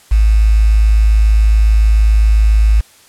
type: tone with quantisation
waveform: sine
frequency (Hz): 53.6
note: A1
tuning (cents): -45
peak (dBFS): -6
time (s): 0.11-2.81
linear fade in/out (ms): 10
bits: 5
effects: white hiss -45 dBFS RMS until 3.08 s + low-pass 11000 Hz 12 dB/octave